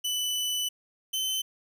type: tone pair in turn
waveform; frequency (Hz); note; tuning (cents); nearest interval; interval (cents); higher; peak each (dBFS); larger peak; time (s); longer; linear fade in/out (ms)
sawtooth; 2986 / 3061; F#7 / G7; +15 / -42; unison; 43; second; -24; neither; 0.04-0.69 / 1.13-1.42; first; 10
effects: none